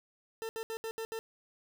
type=tone bursts at uneven times; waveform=40% pulse; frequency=448.4 Hz; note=A4; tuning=33 cents sharp; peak=-35 dBFS; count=6; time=0.42-0.49 / 0.56-0.63 / 0.7-0.77 / 0.84-0.91 / 0.98-1.05 / 1.12-1.19 s; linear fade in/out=0 ms; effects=none